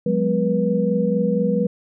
sine tone cluster, 179.5 / 203.9 / 247.2 / 484.5 Hz, F3 / G#3 / B3 / B4, +48 / -32 / +2 / -33 cents, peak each -22 / -21 / -28 / -21 dBFS, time 0.06-1.67 s, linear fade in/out 5 ms, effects none

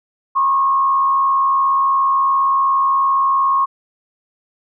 sine tone with frequency modulation, 1086 Hz, C#6, 36 cents flat, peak -12 dBFS, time 0.35-3.66 s, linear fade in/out 20 ms, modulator 77.2 Hz, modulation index 0.5, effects none

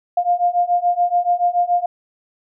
sine beating tone pair, 701 / 708 Hz, F5 / F5, +6 / +23 cents, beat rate 7 Hz, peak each -18 / -17 dBFS, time 0.17-1.86 s, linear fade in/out 5 ms, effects none

